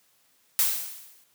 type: noise with exponential decay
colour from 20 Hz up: blue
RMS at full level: -20 dBFS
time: 0.59-1.24 s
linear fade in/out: 0 ms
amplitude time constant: 140 ms
effects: white hiss -65 dBFS RMS until 1.34 s + high-pass 80 Hz 12 dB/octave